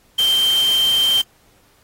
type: tone in noise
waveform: sine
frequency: 3136 Hz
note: G7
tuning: in tune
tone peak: -13 dBFS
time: 0.18-1.22 s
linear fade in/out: 10 ms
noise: white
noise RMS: -28 dBFS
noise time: 0.18-1.22 s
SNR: +12 dB
effects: pink hiss -56 dBFS RMS until 1.83 s + AAC 48 kbps